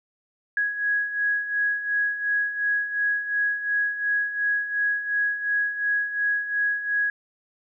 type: beating tone pair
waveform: sine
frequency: 1661.2 / 1664 Hz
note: G#6 / G#6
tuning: 0 / +3 cents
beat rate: 2.8 Hz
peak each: -29 / -23 dBFS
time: 0.57-7.1 s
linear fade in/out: 2 ms
effects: none